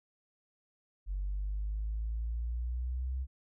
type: exponential sweep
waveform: sine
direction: up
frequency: 47 to 66 Hz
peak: -31 dBFS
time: 1.06-3.27 s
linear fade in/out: 50 ms
effects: tanh soft clip ceiling -28 dBFS